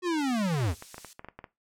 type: linear sweep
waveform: square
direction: down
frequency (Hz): 369.7 to 70.8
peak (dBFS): -26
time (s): 0.02-0.75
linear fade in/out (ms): 50
type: noise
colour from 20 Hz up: violet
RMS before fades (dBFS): -39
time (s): 0.18-1.13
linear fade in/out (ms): 0
type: clicks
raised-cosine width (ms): 0.5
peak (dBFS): -26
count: 12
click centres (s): 0.542 / 0.603 / 0.645 / 0.824 / 0.944 / 0.981 / 1.047 / 1.194 / 1.246 / 1.286 / 1.39 / 1.442
effects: noise-tail reverb RT60 0.2 s tail -17 dB re dry + low-pass 7000 Hz 12 dB/octave